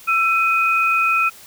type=tone pair together; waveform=sine; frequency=1336.3 / 2503 Hz; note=E6 / D#7; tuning=+23 / +10 cents; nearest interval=major seventh; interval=1087 cents; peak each=-17 dBFS; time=0.07-1.3 s; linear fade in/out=20 ms; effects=white hiss -43 dBFS RMS until 1.46 s